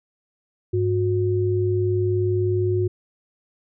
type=tone pair together; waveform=sine; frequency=101.87 / 362.6 Hz; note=G#2 / F#4; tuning=-33 / -35 cents; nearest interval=octave + minor seventh; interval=2198 cents; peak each=-21 dBFS; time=0.73-2.88 s; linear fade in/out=10 ms; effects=none